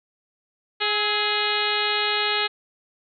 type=harmonic tone with a mistuned harmonic; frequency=417.1 Hz; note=G#4; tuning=7 cents sharp; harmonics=1 / 2 / 3 / 4 / 5 / 6 / 7 / 8 / 9 / 10; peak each=-30 / -30 / -30 / -30 / -30 / -30 / -30 / -30 / -30 / -30 dBFS; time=0.8-2.48 s; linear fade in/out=20 ms; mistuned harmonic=3; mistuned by=+45 cents; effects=none